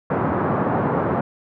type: band-pass noise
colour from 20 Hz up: pink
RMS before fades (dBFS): -21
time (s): 0.1-1.21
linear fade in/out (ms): 5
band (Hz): 120 to 1300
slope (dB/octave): 24
effects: none